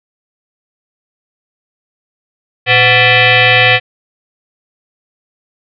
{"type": "tone with frequency modulation", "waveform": "sine", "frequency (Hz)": 116.4, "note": "A#2", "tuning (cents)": -2, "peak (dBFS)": -5, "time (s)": [2.66, 3.8], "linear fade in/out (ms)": 50, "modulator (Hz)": 623, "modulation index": 4.8, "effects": []}